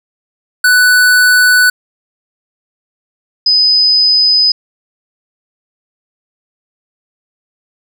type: tone pair in turn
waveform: square / sine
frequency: 1490 / 5012 Hz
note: F#6 / D#8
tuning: +12 / +12 cents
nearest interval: octave + major sixth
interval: 2100 cents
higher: second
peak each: -6 dBFS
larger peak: neither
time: 0.64-1.7 / 3.46-4.52 s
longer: neither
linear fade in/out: 5 ms
effects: none